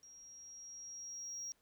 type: tone with level ramp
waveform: sine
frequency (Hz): 5640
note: F8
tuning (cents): +16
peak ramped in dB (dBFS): -55 to -39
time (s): 0.03-1.52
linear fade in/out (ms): 0
effects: tanh soft clip ceiling -39 dBFS + pink hiss -75 dBFS RMS until 1.61 s